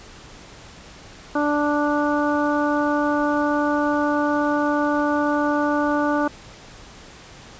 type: harmonic tone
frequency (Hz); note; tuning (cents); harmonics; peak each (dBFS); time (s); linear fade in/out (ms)
293.7; D4; 0; 1 / 2 / 3 / 4 / 5; -21 / -24 / -26 / -27 / -28; 1.35-6.28; 5
effects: pink hiss -43 dBFS RMS until 7.59 s + resampled to 16000 Hz